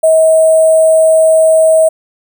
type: tone with sample-and-hold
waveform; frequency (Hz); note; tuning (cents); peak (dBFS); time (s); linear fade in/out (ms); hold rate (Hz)
sine; 640; D#5; +49; -4; 0.03-1.89; 10; 8820
effects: none